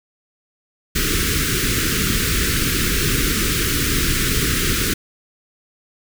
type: band-stop noise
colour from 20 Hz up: pink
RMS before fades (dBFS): -19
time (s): 0.95-4.94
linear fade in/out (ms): 10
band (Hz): 440 to 1300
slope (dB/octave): 48
effects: none